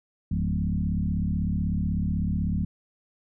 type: tone with frequency modulation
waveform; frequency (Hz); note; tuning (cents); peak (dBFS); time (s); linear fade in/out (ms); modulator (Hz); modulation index
sine; 130.81; C3; 0; -23; 0.31-2.65; 5; 36.1; 2.5
effects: none